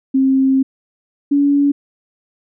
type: tone pair in turn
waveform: sine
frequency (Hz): 266.5 / 284.2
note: C4 / C#4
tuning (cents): +32 / +43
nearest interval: minor second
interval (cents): 111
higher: second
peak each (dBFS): -10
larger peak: neither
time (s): 0.14-0.63 / 1.31-1.72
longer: first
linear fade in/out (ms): 10
effects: none